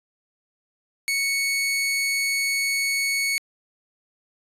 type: tone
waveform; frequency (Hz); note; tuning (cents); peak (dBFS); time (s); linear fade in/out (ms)
sawtooth; 2217; C#7; 0; -18; 1.08-3.38; 0
effects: resampled to 32000 Hz